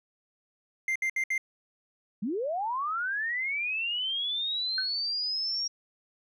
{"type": "tone bursts", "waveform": "triangle", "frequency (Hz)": 2093, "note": "C7", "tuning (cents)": 0, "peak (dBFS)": -24, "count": 4, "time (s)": [0.88, 1.379], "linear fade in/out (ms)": 2, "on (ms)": 76, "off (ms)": 65}
{"type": "linear sweep", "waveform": "sine", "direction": "up", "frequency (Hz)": [180, 5630], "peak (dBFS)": -28, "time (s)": [2.22, 5.68], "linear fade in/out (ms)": 10}
{"type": "tone with exponential decay", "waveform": "sine", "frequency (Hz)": 1527, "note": "G6", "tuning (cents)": -46, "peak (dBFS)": -25, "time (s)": [4.78, 4.91], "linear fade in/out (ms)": 2, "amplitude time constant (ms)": 27}
{"effects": []}